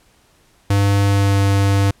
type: tone with pitch glide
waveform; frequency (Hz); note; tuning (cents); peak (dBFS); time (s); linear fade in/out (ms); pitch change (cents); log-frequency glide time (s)
square; 100 to 99.08; G2 to G2; +35 to +19; -13; 0.7-1.91; 5; -16; 1.04-1.38
effects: pink hiss -55 dBFS RMS until 2 s + low-pass 12000 Hz 12 dB/octave